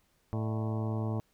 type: harmonic tone with a mistuned harmonic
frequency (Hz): 110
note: A2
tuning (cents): 0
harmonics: 1 / 2 / 3 / 4 / 5 / 6 / 7 / 8 / 9 / 10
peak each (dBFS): -31 / -37 / -41 / -43 / -45 / -47 / -48 / -49 / -50 / -51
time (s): 0.33-1.2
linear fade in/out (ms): 0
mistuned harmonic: 5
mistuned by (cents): +120
effects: pink hiss -71 dBFS RMS until 1.33 s

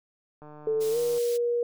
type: click train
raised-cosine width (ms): 1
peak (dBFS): -33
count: 115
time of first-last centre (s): 0.42-1.18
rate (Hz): 150
type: tone with pitch glide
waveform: sine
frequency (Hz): 440 to 477.1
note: A4 to A#4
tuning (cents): 0 to +40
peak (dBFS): -23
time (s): 0.67-1.63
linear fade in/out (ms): 2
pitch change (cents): +140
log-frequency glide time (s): 0.9-0.98
type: high-pass noise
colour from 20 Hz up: pink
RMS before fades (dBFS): -41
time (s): 0.8-1.38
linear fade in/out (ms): 20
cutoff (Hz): 4100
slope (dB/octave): 12
effects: none

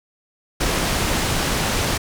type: low-pass noise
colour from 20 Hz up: pink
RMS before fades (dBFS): -21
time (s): 0.6-1.98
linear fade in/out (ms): 10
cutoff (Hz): 9700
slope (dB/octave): 12
effects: none

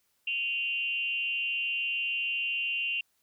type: tone with frequency modulation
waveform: sine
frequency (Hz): 2767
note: F7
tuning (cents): -17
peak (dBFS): -28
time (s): 0.27-3.01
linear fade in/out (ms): 5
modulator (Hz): 261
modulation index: 0.62
effects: white hiss -73 dBFS RMS until 3.22 s

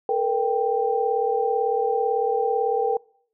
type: tone cluster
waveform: sine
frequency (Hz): 442 / 480 / 786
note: A4 / B4 / G5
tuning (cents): +8 / -49 / +4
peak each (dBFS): -24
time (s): 0.09-2.97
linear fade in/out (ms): 2
effects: noise-tail reverb RT60 0.6 s tail -25 dB re dry

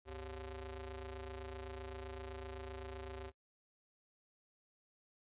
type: ring-modulated tone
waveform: sawtooth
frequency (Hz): 160.6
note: E3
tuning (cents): -45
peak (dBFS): -38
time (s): 0.05-3.32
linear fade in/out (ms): 50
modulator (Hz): 227
effects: noise-tail reverb RT60 0.1 s tail -22 dB re dry + resampled to 8000 Hz

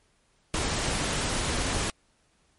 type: noise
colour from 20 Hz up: pink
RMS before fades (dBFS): -28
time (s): 0.54-1.9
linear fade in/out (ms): 0
effects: pink hiss -67 dBFS RMS until 2.58 s + MP3 48 kbps

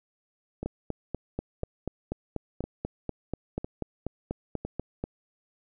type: two click trains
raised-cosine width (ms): 2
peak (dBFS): -20 / -17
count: 5 / 19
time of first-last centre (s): 0.63-4.65 / 0.66-5.04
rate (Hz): 0.995 / 4.11
effects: none

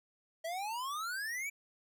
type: exponential sweep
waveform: square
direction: up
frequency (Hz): 639 to 2349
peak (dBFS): -37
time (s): 0.44-1.5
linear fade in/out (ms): 10
effects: none

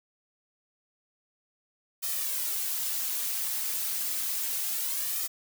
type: noise with flanger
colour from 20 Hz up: blue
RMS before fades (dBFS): -31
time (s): 2.02-5.28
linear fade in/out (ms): 20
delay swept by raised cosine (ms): 1.6 to 4.7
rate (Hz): 0.31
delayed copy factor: +0.75
effects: none

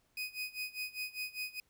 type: tone with tremolo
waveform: 30% pulse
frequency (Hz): 2500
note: D#7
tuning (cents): +8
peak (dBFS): -33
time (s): 0.17-1.6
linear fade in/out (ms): 2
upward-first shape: sine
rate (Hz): 5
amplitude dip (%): 90
effects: pink hiss -74 dBFS RMS until 1.69 s

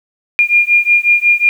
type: beating tone pair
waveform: sine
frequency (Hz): 2410 / 2415.5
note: D7 / D7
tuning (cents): +44 / +48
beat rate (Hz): 5.5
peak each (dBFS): -11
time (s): 0.39-1.49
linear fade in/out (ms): 0
effects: 7-bit

